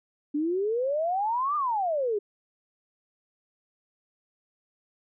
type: exponential two-way sweep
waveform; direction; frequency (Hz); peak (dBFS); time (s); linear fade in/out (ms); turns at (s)
sine; up then down; 285.6 to 1225 to 394.9; -24; 0.34-2.19; 10; 1.56
effects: none